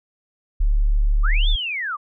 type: tone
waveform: sine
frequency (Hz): 36.33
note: D1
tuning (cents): -18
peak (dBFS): -14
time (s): 0.6-1.56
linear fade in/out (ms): 10
type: linear two-way sweep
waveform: sine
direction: up then down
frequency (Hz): 1108.7 to 3632 to 1108.7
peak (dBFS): -23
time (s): 1.23-1.97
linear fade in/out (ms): 20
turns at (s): 1.49
effects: none